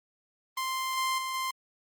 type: tone with level steps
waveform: sawtooth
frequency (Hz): 1046.5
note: C6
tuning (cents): 0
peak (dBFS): -26 / -23 / -28 / -26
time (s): 0.57-1.51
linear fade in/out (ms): 5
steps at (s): 0.97 / 1.18 / 1.34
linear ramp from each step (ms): 5
effects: Opus 32 kbps